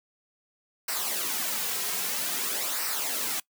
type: noise with flanger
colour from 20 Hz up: white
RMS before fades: -30 dBFS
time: 0.88-3.4 s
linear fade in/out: 5 ms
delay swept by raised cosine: 0.29 to 3.49 ms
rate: 0.51 Hz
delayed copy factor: -0.6
effects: noise-tail reverb RT60 0.1 s tail -22 dB re dry + high-pass 200 Hz 12 dB/octave